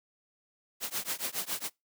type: noise with tremolo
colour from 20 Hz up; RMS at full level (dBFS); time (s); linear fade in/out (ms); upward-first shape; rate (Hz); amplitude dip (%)
white; -31; 0.8-1.7; 50; triangle; 7.2; 100
effects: noise-tail reverb RT60 0.2 s tail -25 dB re dry + high-pass 150 Hz 12 dB/octave